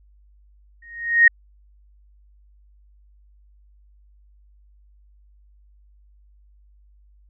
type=tone with exponential growth; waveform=sine; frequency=1864.7 Hz; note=A#6; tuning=in tune; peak=-6 dBFS; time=0.82-1.28 s; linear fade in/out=5 ms; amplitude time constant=100 ms; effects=added 50 Hz sine -51 dBFS peak until 7.29 s